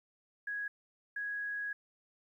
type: tone bursts at uneven times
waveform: sine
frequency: 1661.2 Hz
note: G#6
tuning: in tune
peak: -35 dBFS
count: 2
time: 0.47-0.68 / 1.16-1.73 s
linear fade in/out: 5 ms
effects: 12-bit